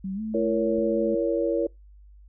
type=tone with pitch glide; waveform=sine; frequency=191.4 to 218.6 Hz; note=G3 to A3; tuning=-41 to -11 cents; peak=-28 dBFS; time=0.04-1.15 s; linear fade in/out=5 ms; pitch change=+230 cents; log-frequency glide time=0.14-0.21 s
type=chord; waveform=sine; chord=A# diminished; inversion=second; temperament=just; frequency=335.6 / 466.2 / 559.4 Hz; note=E4 / A#4 / C#5; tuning=+31 / 0 / +16 cents; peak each=-26 dBFS; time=0.34-1.67 s; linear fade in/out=5 ms
type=click; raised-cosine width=5 ms; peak=-32 dBFS; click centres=0.785 s
effects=noise-tail reverb RT60 0.2 s tail -26 dB re dry + added 50 Hz sine -47 dBFS peak until 2.28 s